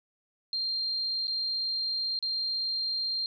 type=tone with dropouts; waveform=sine; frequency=4186 Hz; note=C8; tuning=in tune; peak=-28 dBFS; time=0.53-3.26 s; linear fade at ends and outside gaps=1 ms; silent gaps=1.271-1.279 / 2.19-2.226 s; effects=none